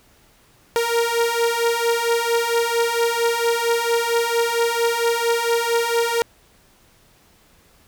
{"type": "beating tone pair", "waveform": "sawtooth", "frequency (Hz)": [463.9, 468.3], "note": ["A#4", "A#4"], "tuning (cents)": [-8, 8], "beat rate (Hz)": 4.4, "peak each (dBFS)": [-18, -16], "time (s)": [0.76, 6.22], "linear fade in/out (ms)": 0, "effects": ["pink hiss -55 dBFS RMS until 7.87 s"]}